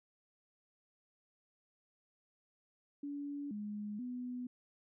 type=tone with pitch steps; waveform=sine; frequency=286.1 / 208.3 / 248.1 Hz; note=D4 / G#3 / B3; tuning=-45 / +5 / +8 cents; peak=-39 dBFS; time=3.03-4.47 s; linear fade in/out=5 ms; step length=480 ms; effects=none